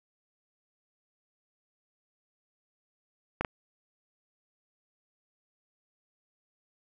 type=clicks; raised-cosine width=0.5 ms; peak=-14 dBFS; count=2; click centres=3.41 / 3.448 s; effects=none